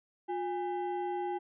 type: ring-modulated tone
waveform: triangle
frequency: 587.3 Hz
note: D5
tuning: in tune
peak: -27 dBFS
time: 0.28-1.39 s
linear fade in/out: 20 ms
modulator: 231 Hz
effects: resampled to 8000 Hz